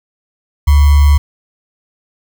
sine tone with sample-and-hold, 72.3 Hz, D2, 27 cents flat, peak -4 dBFS, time 0.67-1.18 s, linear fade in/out 10 ms, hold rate 1050 Hz, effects none

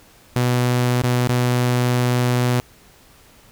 sawtooth tone with dropouts, 123.47 Hz, B2, in tune, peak -12 dBFS, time 0.36-2.6 s, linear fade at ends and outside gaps 0 ms, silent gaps 1.019-1.037 / 1.273-1.292 s, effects pink hiss -50 dBFS RMS until 3.51 s

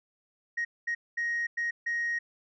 sine tone bursts at uneven times, 1877 Hz, A#6, 11 cents sharp, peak -26 dBFS, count 5, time 0.57-0.65 / 0.87-0.95 / 1.17-1.47 / 1.57-1.71 / 1.86-2.19 s, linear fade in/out 10 ms, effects tanh soft clip ceiling -25 dBFS

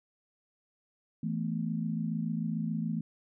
sine chord, E suspended fourth, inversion none, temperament equal, 164.81 / 220 / 246.9 Hz, E3 / A3 / B3, 0 / 0 / 0 cents, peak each -33 / -33 / -39 dBFS, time 1.23-3.01 s, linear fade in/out 5 ms, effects none

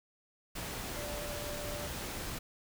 sine tone in noise, 587.3 Hz, D5, in tune, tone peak -42 dBFS, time 0.96-1.88 s, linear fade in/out 10 ms, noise pink, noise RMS -40 dBFS, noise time 0.55-2.39 s, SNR -5 dB, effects none

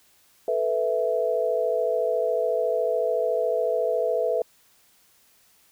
sine chord, A suspended second, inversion none, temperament equal, 440 / 493.9 / 659.3 Hz, A4 / B4 / E5, 0 / 0 / 0 cents, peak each -27 / -25 / -25 dBFS, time 0.48-4.42 s, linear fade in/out 2 ms, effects white hiss -60 dBFS RMS until 5.71 s

